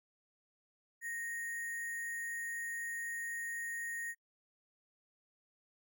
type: tone with sample-and-hold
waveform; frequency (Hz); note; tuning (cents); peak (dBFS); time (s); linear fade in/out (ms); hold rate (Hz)
sine; 1864; A#6; -1; -38; 1.01-4.15; 50; 8820
effects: noise-tail reverb RT60 0.1 s tail -25 dB re dry